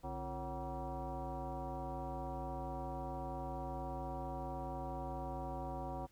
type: tone with frequency modulation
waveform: sine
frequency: 346.7 Hz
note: F4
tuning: 13 cents flat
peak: -39 dBFS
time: 0.03-6.07 s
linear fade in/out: 20 ms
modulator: 203 Hz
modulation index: 3
effects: added 60 Hz sine -70 dBFS peak until 6.11 s + pink hiss -70 dBFS RMS until 6.11 s